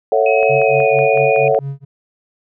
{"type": "chord", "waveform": "sine", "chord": "F# minor seventh", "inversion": "first", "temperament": "just", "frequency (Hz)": [444, 555, 666, 740], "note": ["A4", "C#5", "E5", "F#5"], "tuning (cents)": [16, 2, 18, 0], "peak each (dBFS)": [-15, -15, -18, -18], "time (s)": [0.12, 1.59], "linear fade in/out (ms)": 2}
{"type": "tone with pitch glide", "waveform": "sine", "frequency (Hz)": [2549, 2458], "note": ["D#7", "D#7"], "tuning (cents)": [41, -22], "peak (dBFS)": -19, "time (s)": [0.26, 1.48], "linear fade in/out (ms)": 2, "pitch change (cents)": -63, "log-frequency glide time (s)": [0.57, 0.93]}
{"type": "click train", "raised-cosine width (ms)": 0.5, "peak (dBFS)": -17, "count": 7, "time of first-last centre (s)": [0.43, 1.547], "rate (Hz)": 5.37}
{"type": "tone with tremolo", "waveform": "triangle", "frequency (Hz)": 138.59, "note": "C#3", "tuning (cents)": 0, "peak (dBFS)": -18, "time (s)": [0.49, 1.85], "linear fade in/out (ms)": 10, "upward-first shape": "sine", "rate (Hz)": 4.4, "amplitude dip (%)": 100}
{"effects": []}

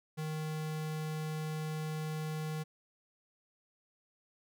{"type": "tone", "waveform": "square", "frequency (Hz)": 155.56, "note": "D#3", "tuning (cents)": 0, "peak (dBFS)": -36, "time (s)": [0.17, 2.64], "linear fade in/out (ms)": 20, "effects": []}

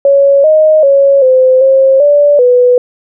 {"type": "tone with pitch steps", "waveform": "sine", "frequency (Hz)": [557, 622, 554, 516, 535, 581, 494.4], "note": ["C#5", "D#5", "C#5", "C5", "C5", "D5", "B4"], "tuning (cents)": [8, -1, -1, -24, 38, -19, 2], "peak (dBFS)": -3, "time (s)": [0.05, 2.78], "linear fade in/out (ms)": 2, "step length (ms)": 390, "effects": []}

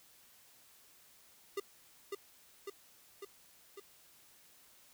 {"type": "tone with echo", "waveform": "square", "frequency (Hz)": 400, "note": "G4", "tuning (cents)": 35, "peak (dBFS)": -35, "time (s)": [1.57, 1.6], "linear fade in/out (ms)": 5, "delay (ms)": 550, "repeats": 4, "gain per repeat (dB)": -3, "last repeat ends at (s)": 3.8, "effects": ["white hiss -63 dBFS RMS until 4.93 s"]}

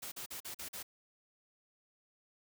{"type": "noise bursts", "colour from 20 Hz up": "white", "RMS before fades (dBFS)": -44, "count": 6, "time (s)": [0.02, 0.83], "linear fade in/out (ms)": 10, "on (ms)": 100, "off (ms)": 42, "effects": []}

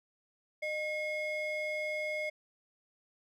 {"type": "ring-modulated tone", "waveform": "triangle", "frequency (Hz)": 1386, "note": "F6", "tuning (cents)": -14, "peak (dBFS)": -28, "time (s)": [0.62, 2.3], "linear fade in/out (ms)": 10, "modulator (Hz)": 774, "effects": []}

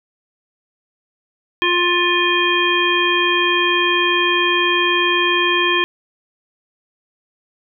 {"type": "harmonic tone with a mistuned harmonic", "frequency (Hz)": 351.9, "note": "F4", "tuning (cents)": 13, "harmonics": [1, 3, 5, 7, 9], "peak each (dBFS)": [-20, -20, -20, -20, -20], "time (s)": [1.62, 5.84], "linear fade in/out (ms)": 0, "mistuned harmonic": 9, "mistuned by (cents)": 20, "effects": []}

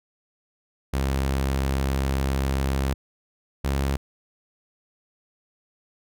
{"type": "tone pair in turn", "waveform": "sawtooth", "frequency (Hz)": [67.4, 68.42], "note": ["C#2", "C#2"], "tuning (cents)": [-48, -22], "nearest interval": "unison", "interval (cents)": 26, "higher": "second", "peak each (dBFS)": -18, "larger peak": "neither", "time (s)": [[0.93, 2.94], [3.64, 3.97]], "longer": "first", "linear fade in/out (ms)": 10, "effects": []}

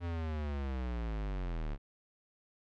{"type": "linear sweep", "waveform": "square", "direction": "down", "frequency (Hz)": [87.31, 34.81], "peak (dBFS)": -35, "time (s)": [0, 1.78], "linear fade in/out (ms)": 50, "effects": ["low-pass 3000 Hz 12 dB/octave"]}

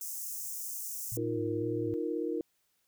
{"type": "high-pass noise", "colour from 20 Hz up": "white", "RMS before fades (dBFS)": -39, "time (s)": [0.01, 1.17], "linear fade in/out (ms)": 2, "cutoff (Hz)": 5800, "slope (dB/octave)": 48}
{"type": "tone with vibrato", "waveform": "sine", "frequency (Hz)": 111.4, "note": "A2", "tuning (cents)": 22, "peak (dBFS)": -37, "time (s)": [1.12, 1.94], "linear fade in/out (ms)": 0, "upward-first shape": "square", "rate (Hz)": 2, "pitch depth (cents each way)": 62}
{"type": "chord", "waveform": "sine", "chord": "Eb suspended second", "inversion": "none", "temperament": "equal", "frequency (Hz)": [311.1, 349.2, 466.2], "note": ["Eb4", "F4", "Bb4"], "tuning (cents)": [0, 0, 0], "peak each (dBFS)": -35, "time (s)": [1.17, 2.41], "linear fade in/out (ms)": 2}
{"effects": ["white hiss -75 dBFS RMS until 2.87 s"]}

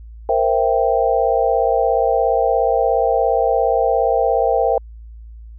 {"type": "chord", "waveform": "sine", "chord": "C dominant seventh", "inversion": "third", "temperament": "equal with one note detuned", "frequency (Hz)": [466.2, 523.3, 667.3, 784], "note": ["Bb4", "C5", "E5", "G5"], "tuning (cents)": [0, 0, 21, 0], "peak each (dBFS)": -19, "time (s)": [0.29, 4.78], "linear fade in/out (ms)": 2, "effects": ["added 56 Hz sine -34 dBFS peak until 5.58 s"]}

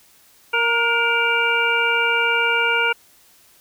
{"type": "harmonic tone with a mistuned harmonic", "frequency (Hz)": 466.2, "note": "A#4", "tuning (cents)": 0, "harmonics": [1, 2, 3, 5, 6], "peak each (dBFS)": [-25, -24, -20, -21, -24], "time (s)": [0.53, 2.93], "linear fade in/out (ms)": 10, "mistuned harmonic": 3, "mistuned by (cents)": 31, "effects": ["white hiss -53 dBFS RMS until 3.6 s"]}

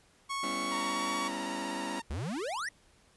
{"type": "tone with pitch glide", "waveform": "sawtooth", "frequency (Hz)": [1103, 1126.2], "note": ["C#6", "C#6"], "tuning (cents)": [-9, 27], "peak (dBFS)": -29, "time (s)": [0.29, 1.29], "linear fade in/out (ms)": 20, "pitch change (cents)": 36, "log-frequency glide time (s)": [0.42, 1.09]}
{"type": "chord", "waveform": "sawtooth", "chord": "C# half-diminished seventh", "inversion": "second", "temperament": "just", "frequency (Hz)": [199.57, 249.5, 277.2, 332.6], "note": ["G3", "B3", "C#4", "E4"], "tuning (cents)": [31, 18, 0, 16], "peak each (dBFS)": [-39, -39, -36, -38], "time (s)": [0.43, 2], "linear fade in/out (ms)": 5}
{"type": "tone with vibrato", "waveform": "sawtooth", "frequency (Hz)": 932.3, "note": "A#5", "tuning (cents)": 0, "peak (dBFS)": -34, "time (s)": [0.71, 2.02], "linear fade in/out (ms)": 10, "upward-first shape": "sine", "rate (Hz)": 16, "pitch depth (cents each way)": 40}
{"type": "exponential sweep", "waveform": "square", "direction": "up", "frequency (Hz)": [62.2, 2005], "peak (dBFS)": -34, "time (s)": [2.1, 2.69], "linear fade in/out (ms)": 5}
{"effects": ["pink hiss -64 dBFS RMS until 3.16 s", "resampled to 24000 Hz"]}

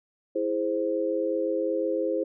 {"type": "chord", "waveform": "sine", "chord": "E augmented", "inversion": "none", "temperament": "equal", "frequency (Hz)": [329.6, 415.3, 523.3], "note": ["E4", "G#4", "B#4"], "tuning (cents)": [0, 0, 0], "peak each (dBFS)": [-29, -30, -27], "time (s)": [0.35, 2.24], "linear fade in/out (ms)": 10, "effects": []}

